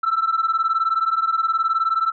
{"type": "beating tone pair", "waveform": "sine", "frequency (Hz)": [1318.5, 1337.5], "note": ["E6", "E6"], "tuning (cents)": [0, 25], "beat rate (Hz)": 19, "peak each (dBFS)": [-19, -19], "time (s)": [0.03, 2.12], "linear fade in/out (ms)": 10, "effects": ["tanh soft clip ceiling -13 dBFS"]}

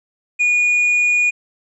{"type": "tone", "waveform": "triangle", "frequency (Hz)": 2448, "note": "D#7", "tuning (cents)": -29, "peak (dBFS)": -11, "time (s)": [0.39, 1.31], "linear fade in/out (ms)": 20, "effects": ["resampled to 24000 Hz"]}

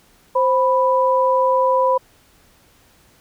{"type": "tone pair together", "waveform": "sine", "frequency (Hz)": [523.3, 989.1], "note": ["C5", "B5"], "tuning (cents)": [0, 2], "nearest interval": "major seventh", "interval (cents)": 1102, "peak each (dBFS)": -16, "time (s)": [0.35, 1.98], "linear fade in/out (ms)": 10, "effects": ["pink hiss -54 dBFS RMS until 3.2 s"]}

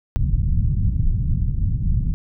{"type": "low-pass noise", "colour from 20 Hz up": "pink", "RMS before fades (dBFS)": -19, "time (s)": [0.16, 2.14], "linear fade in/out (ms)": 0, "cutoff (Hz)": 150, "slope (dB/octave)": 24, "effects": []}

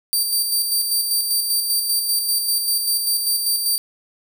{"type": "tone with tremolo", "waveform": "15% pulse", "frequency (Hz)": 4657, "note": "D8", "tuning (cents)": -15, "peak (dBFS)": -10, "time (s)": [0.13, 3.78], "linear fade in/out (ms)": 0, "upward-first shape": "square", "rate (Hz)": 5.1, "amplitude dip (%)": 40, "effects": []}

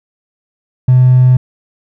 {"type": "tone with hard clipping", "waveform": "triangle", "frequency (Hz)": 127, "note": "B2", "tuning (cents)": 49, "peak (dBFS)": -4, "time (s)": [0.88, 1.37], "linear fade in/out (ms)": 5, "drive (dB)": 3, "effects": []}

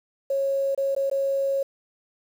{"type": "tone with dropouts", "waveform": "sine", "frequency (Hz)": 548, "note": "C#5", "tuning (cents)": -20, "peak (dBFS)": -21, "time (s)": [0.3, 1.63], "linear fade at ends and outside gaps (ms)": 5, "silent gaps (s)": [[0.749, 0.776], [0.95, 0.963], [1.099, 1.113]], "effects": ["8-bit"]}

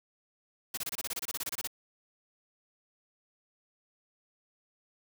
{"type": "noise bursts", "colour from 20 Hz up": "white", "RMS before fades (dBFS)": -35, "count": 16, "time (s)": [0.74, 1.674], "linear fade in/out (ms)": 5, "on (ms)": 34, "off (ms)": 26, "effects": []}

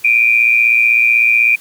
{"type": "tone pair together", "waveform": "sine", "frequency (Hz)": [2349, 2465], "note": ["D7", "D#7"], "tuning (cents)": [0, -17], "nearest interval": "minor second", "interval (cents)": 83, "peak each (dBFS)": -11, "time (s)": [0.04, 1.56], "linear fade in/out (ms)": 10, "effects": ["white hiss -41 dBFS RMS until 1.6 s"]}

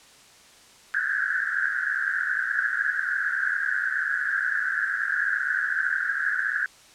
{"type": "band-pass noise", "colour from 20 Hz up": "pink", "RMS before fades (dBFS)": -26, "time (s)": [0.94, 6.66], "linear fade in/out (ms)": 0, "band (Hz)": [1500, 1700], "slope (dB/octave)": 96, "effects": ["white hiss -52 dBFS RMS until 6.94 s", "low-pass 8000 Hz 12 dB/octave"]}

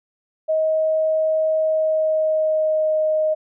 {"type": "tone with pitch glide", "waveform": "sine", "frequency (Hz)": [631, 622.3], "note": ["D#5", "D#5"], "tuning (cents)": [24, 0], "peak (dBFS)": -16, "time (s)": [0.48, 3.35], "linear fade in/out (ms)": 20, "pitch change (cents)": -24, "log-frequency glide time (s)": [1.58, 2.99], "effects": []}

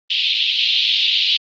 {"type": "band-pass noise", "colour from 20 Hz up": "pink", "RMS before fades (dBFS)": -17, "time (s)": [0.1, 1.37], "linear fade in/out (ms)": 5, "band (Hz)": [2800, 4100], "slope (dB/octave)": 48, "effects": ["Opus 24 kbps"]}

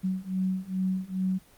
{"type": "beating tone pair", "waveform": "sine", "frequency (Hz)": [186, 188.4], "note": ["F#3", "F#3"], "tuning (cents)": [9, 32], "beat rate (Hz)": 2.4, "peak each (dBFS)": [-30, -29], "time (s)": [0.03, 1.39], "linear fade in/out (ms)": 20, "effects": ["pink hiss -57 dBFS RMS until 1.57 s", "Opus 24 kbps"]}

